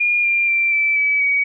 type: tone with pitch steps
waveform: sine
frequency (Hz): 2422 / 2389 / 2356 / 2323 / 2291 / 2260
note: D#7 / D7 / D7 / D7 / D7 / C#7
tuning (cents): -47 / +29 / +5 / -20 / -44 / +33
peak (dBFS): -14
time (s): 0-1.44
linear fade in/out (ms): 10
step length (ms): 240
effects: none